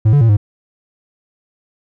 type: tone with pitch steps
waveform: triangle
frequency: 108.6 / 144.1 / 114.1 / 103.6 Hz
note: A2 / D3 / A#2 / G#2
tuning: -22 / -33 / -37 / -4 cents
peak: -5 dBFS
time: 0.05-0.37 s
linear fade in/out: 10 ms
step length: 80 ms
effects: none